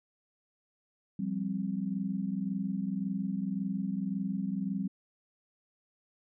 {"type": "chord", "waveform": "sine", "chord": "F suspended second", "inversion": "none", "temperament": "just", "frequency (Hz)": [174.61, 196.44, 261.9], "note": ["F3", "G3", "C4"], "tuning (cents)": [0, 4, 2], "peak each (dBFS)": [-37, -32, -38], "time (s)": [1.19, 4.88], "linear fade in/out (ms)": 5, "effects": []}